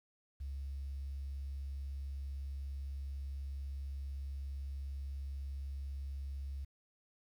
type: tone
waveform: sine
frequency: 68.9 Hz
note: C#2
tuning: 10 cents flat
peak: -38 dBFS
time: 0.4-6.65 s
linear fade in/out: 10 ms
effects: tanh soft clip ceiling -34 dBFS + 11-bit